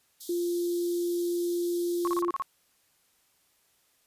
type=high-pass noise; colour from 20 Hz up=white; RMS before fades=-43 dBFS; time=0.2-2.22 s; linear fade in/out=10 ms; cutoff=3300 Hz; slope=96 dB/octave
type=tone; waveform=sine; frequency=347.2 Hz; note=F4; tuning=10 cents flat; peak=-26 dBFS; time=0.29-2.31 s; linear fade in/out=5 ms
type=tone bursts; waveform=sine; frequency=1092 Hz; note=C#6; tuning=26 cents flat; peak=-27 dBFS; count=7; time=2.05-2.422 s; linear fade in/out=0 ms; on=24 ms; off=34 ms
effects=white hiss -68 dBFS RMS until 4.06 s + resampled to 32000 Hz